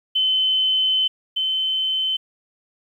sine tone pair in turn, 3054 / 3066 Hz, G7 / G7, -46 / -39 cents, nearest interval unison, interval 7 cents, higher second, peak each -16 / -19 dBFS, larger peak first, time 0.15-1.08 / 1.36-2.17 s, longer first, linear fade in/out 10 ms, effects 9-bit

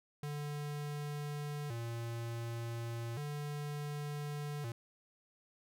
square tone with vibrato, 130.81 Hz, C3, in tune, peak -39 dBFS, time 0.23-4.72 s, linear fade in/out 2 ms, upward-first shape square, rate 0.34 Hz, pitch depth 200 cents each way, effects none

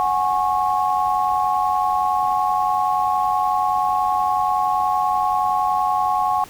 sine chord, F# suspended second, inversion none, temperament equal with one note detuned, 740 / 830.6 / 1094.1 Hz, F#5 / G#5 / C#6, 0 / 0 / -23 cents, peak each -21 dBFS, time 0-6.44 s, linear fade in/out 0 ms, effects pink hiss -42 dBFS RMS until 6.49 s

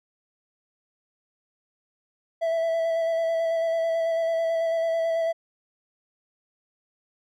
triangle tone with vibrato, 659.3 Hz, E5, in tune, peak -20 dBFS, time 2.41-5.33 s, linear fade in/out 20 ms, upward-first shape square, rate 9.1 Hz, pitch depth 14 cents each way, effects none

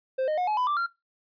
triangle tone with pitch steps, 523.3 / 615.2 / 723.2 / 850.1 / 999.3 / 1174.8 / 1381 Hz, C5 / D#5 / F#5 / G#5 / B5 / D6 / F6, 0 / -20 / -40 / +40 / +20 / 0 / -20 cents, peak -22 dBFS, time 0.18-0.866 s, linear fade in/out 10 ms, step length 98 ms, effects noise-tail reverb RT60 0.2 s tail -19 dB re dry + resampled to 11025 Hz

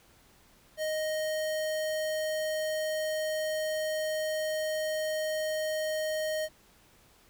square tone, 622.3 Hz, D#5, in tune, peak -30 dBFS, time 0.77-6.49 s, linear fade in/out 50 ms, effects pink hiss -61 dBFS RMS until 7.29 s

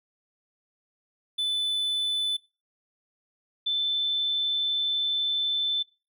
triangle / sine tone pair in turn, 3502 / 3528 Hz, A7 / A7, -9 / +4 cents, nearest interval unison, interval 13 cents, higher second, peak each -23 dBFS, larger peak neither, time 1.38-2.37 / 3.66-5.83 s, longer second, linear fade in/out 10 ms, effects noise-tail reverb RT60 0.3 s tail -21 dB re dry

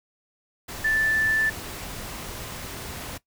sine tone in noise, 1760 Hz, A6, in tune, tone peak -20 dBFS, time 0.84-1.5 s, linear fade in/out 10 ms, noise pink, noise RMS -36 dBFS, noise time 0.68-3.18 s, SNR +13 dB, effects noise-tail reverb RT60 0.1 s tail -17 dB re dry

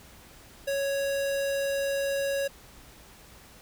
square tone, 554.4 Hz, C#5, in tune, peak -27 dBFS, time 0.67-2.48 s, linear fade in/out 10 ms, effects added 60 Hz sine -61 dBFS peak until 3.61 s + pink hiss -52 dBFS RMS until 3.61 s

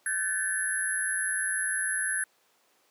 sine tone cluster, 1527 / 1716 / 1776 / 10890 Hz, G6 / A6 / A6 / F9, -46 / -44 / +16 / -45 cents, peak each -32 / -33 / -37 / -30 dBFS, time 0.06-2.24 s, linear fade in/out 2 ms, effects pink hiss -66 dBFS RMS until 2.9 s + high-pass 400 Hz 12 dB/octave

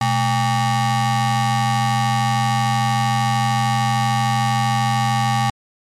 35% pulse ring-modulated tone, 339.7 Hz, F4, 48 cents flat, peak -11 dBFS, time 0.01-5.5 s, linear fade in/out 2 ms, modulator 463 Hz, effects low-pass 9000 Hz 12 dB/octave + MP3 96 kbps

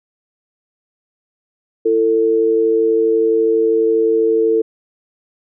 sine tone pair together, 335.1 / 447.3 Hz, E4 / A4, +29 / +28 cents, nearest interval perfect fourth, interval 499 cents, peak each -18 / -12 dBFS, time 1.85-4.62 s, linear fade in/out 10 ms, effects none

